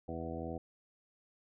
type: harmonic tone with a mistuned harmonic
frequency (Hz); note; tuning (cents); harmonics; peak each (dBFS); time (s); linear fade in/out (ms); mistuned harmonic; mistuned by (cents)
82.41; E2; 0; 1 / 2 / 3 / 4 / 5 / 6 / 7 / 8 / 9; -45 / -46 / -45 / -45 / -50 / -45 / -53 / -48 / -48; 0.08-0.58; 5; 7; +26
effects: none